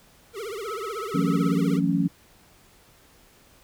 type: tone with vibrato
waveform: square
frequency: 426.1 Hz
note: G#4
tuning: 44 cents sharp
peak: -32 dBFS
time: 0.33-1.81 s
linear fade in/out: 50 ms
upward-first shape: triangle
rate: 16 Hz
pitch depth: 230 cents each way
type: tone bursts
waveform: sine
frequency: 1293 Hz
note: E6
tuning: 34 cents flat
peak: -32 dBFS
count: 6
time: 0.65-1.53 s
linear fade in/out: 20 ms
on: 130 ms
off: 20 ms
type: chord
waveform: sine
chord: F# minor seventh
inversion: third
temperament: just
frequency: 166.5 / 185 / 222 / 277.5 Hz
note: E3 / F#3 / A3 / C#4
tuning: +18 / 0 / +16 / +2 cents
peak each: -25 / -25 / -29 / -24 dBFS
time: 1.14-2.08 s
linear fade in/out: 10 ms
effects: pink hiss -56 dBFS RMS until 3.63 s